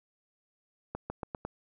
accelerating click train, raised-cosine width 1 ms, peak -21 dBFS, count 5, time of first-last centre 0.95-1.45 s, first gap 150 ms, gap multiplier 0.88, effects none

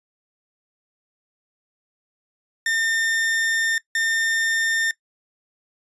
40% pulse tone bursts at uneven times, 1810 Hz, A6, 48 cents sharp, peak -19 dBFS, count 2, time 2.66-3.78 / 3.95-4.91 s, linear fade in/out 2 ms, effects noise-tail reverb RT60 0.1 s tail -20 dB re dry + resampled to 24000 Hz

